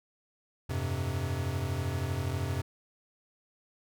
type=chord; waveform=square; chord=F suspended second; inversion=none; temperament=equal with one note detuned; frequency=87.31 / 99.94 / 130.81 Hz; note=F2 / G2 / C3; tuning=0 / +34 / 0 cents; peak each=-35 / -36 / -35 dBFS; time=0.69-2.62 s; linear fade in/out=10 ms; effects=none